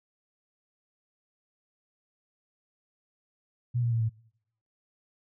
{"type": "tone with pitch steps", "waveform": "sine", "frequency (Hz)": [121.5, 118.11, 114.81, 111.61], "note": ["B2", "A#2", "A#2", "A2"], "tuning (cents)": [-28, 23, -26, 25], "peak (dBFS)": -24, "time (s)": [3.74, 4.096], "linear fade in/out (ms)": 20, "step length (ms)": 89, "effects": ["noise-tail reverb RT60 0.8 s tail -26 dB re dry"]}